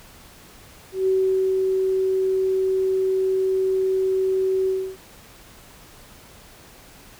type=tone with ADSR envelope; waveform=sine; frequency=379.1 Hz; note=F#4; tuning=42 cents sharp; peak=-16 dBFS; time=0.92-4.97 s; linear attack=150 ms; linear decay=460 ms; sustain=-2 dB; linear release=290 ms; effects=pink hiss -47 dBFS RMS until 7.19 s